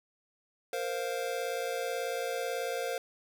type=chord; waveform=square; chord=Bb suspended second; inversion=none; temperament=just; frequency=466.2 / 524.4 / 699.2 Hz; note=Bb4 / C5 / F5; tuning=0 / +4 / +2 cents; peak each=-37 / -36 / -39 dBFS; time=0.73-2.98 s; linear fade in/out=2 ms; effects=none